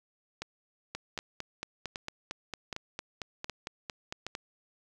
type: two click trains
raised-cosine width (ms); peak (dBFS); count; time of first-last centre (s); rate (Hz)
0.2; -19 / -19; 16 / 6; 0.95-4.351 / 0.42-4.266; 4.41 / 1.3
effects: none